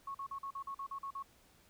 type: tone bursts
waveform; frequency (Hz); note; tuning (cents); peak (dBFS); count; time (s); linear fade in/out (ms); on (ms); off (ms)
sine; 1100; C#6; -14; -39; 10; 0.07-1.226; 5; 76; 44
effects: pink hiss -66 dBFS RMS until 1.69 s